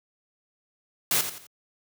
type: noise with echo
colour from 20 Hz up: white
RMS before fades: -23 dBFS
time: 1.11-1.21 s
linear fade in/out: 2 ms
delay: 86 ms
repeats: 3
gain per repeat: -9 dB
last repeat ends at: 1.468 s
effects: high-pass 80 Hz 12 dB/octave